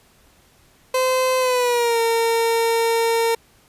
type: tone with pitch glide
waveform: 30% pulse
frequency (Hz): 515 to 458.8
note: C5 to A#4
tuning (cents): -28 to -28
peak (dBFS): -14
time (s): 0.94-3.35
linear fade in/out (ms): 5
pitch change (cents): -200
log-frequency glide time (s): 1.39-2
effects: pink hiss -55 dBFS RMS until 3.68 s + resampled to 32000 Hz